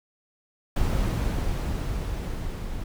brown noise with level ramp, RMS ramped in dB -23 to -33 dBFS, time 0.76-2.84 s, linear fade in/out 5 ms, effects none

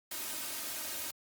white noise with comb filter, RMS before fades -39 dBFS, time 0.11-1.11 s, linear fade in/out 5 ms, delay 3.2 ms, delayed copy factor +0.75, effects high-pass 80 Hz 12 dB/octave + Opus 48 kbps

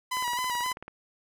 sawtooth tone with vibrato, 987.8 Hz, B5, in tune, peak -24 dBFS, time 0.11-0.73 s, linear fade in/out 10 ms, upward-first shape square, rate 3.8 Hz, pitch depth 37 cents each way
click train, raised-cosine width 0.5 ms, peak -26 dBFS, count 14, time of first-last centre 0.17-0.88 s, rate 18.3 Hz
effects none

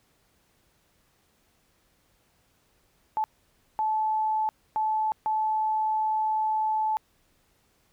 sine tone bursts at uneven times, 868 Hz, A5, 24 cents flat, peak -23 dBFS, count 4, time 3.17-3.24 / 3.79-4.49 / 4.76-5.12 / 5.26-6.97 s, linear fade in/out 0 ms, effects pink hiss -67 dBFS RMS until 7.92 s

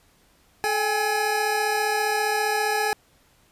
square tone cluster, 429.7 / 803 / 838 / 1694 Hz, A4 / G5 / G#5 / G#6, -41 / +41 / +15 / +34 cents, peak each -28 dBFS, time 0.64-2.93 s, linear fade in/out 0 ms, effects pink hiss -60 dBFS RMS until 3.51 s + resampled to 32000 Hz

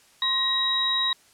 sine tone cluster, 1052 / 1887 / 3825 Hz, C6 / A#6 / A#7, +9 / +21 / +44 cents, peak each -30 / -31 / -22 dBFS, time 0.22-1.13 s, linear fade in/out 2 ms, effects white hiss -57 dBFS RMS until 1.33 s + low-pass 10000 Hz 12 dB/octave

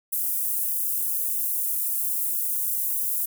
pink high-pass noise, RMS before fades -26 dBFS, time 0.12-3.26 s, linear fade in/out 10 ms, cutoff 11000 Hz, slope 24 dB/octave, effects none

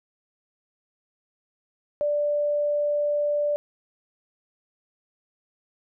sine tone, 587.3 Hz, D5, in tune, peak -21 dBFS, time 2.01-3.56 s, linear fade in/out 0 ms, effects none

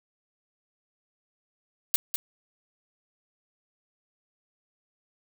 blue noise with echo, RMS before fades -22 dBFS, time 1.94-1.96 s, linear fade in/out 0 ms, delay 200 ms, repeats 1, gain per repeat -7 dB, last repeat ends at 2.16 s, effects none

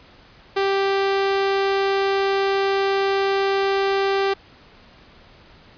sawtooth tone, 392 Hz, G4, in tune, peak -14 dBFS, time 0.56-4.34 s, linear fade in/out 10 ms, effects pink hiss -49 dBFS RMS until 5.77 s + resampled to 11025 Hz

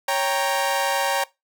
sawtooth chord, G diminished, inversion second, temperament equal with one note detuned, 554.4 / 786.3 / 932.3 Hz, Db5 / G5 / Bb5, 0 / +5 / 0 cents, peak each -21 dBFS, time 0.08-1.24 s, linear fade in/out 5 ms, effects noise-tail reverb RT60 0.2 s tail -20 dB re dry

